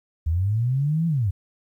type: linear two-way sweep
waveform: sine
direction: up then down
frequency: 75.3 to 169.9 to 86.2 Hz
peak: -19 dBFS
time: 0.26-1.31 s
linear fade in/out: 10 ms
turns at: 1.07 s
effects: 10-bit